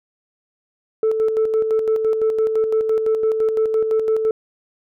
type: tone with tremolo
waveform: sine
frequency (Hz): 440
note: A4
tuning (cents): 0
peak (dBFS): -12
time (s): 1.03-4.31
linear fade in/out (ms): 2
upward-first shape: square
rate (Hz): 5.9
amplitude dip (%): 50
effects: tanh soft clip ceiling -12 dBFS